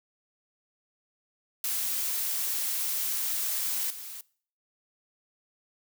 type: noise with level steps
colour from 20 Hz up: blue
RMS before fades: -30 / -41 dBFS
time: 1.64-4.21 s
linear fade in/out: 2 ms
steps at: 3.9 s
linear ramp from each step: 5 ms
effects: noise-tail reverb RT60 0.5 s tail -22 dB re dry